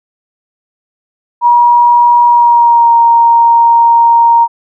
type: tone with pitch glide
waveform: sine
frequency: 957 to 932.4 Hz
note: A#5 to A#5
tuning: +45 to 0 cents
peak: -3 dBFS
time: 1.41-4.48 s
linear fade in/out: 50 ms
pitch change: -45 cents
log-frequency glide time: 2.26-2.94 s
effects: none